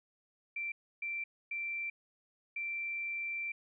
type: tone bursts at uneven times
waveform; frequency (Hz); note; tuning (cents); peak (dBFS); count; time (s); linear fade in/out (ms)
sine; 2349; D7; 0; -35; 4; 0.56-0.72 / 1.02-1.24 / 1.51-1.9 / 2.56-3.52; 5
effects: none